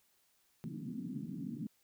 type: band-pass noise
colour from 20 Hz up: white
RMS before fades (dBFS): -42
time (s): 0.64-1.67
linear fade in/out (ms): 0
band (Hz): 140 to 280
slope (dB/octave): 48
effects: white hiss -73 dBFS RMS until 1.83 s